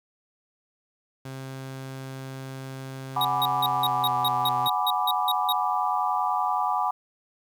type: tone with pitch glide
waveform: sawtooth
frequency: 133.1 to 127.83 Hz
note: C3 to C3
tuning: +30 to -40 cents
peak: -31 dBFS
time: 1.25-4.68 s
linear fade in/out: 5 ms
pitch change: -70 cents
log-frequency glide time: 3.6-4.21 s
type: chord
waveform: sine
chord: G# half-diminished seventh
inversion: third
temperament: equal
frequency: 740 / 830.6 / 987.8 / 1174.7 Hz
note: F#5 / G#5 / B5 / D6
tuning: 0 / 0 / 0 / 0 cents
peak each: -28 dBFS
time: 3.16-6.91 s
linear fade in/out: 5 ms
type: tone bursts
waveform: square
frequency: 3777 Hz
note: A#7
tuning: 22 cents sharp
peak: -24 dBFS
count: 12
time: 3.21-5.524 s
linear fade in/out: 2 ms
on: 37 ms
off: 170 ms
effects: 9-bit